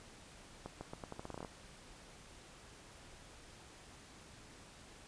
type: accelerating click train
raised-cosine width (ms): 1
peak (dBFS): -30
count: 13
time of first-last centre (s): 0.66-1.448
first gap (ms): 150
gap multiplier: 0.83
effects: pink hiss -57 dBFS RMS until 5.07 s + resampled to 22050 Hz